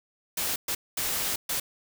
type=noise bursts at uneven times; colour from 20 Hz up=white; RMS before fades=-29 dBFS; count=4; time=0.37-0.56 / 0.68-0.75 / 0.97-1.36 / 1.49-1.6 s; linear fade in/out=5 ms; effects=none